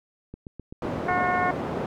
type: click train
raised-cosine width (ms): 3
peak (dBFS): -25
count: 7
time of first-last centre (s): 0.34-1.11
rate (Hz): 7.79
type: band-pass noise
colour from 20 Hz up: white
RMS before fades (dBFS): -30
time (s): 0.82-1.86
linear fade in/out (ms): 2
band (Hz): 110 to 580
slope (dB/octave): 12
type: harmonic tone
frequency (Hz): 361.4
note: F#4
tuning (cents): -41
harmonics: 2 / 3 / 4 / 5 / 6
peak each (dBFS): -24 / -28 / -30 / -32 / -34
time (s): 1.08-1.51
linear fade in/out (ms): 5
effects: none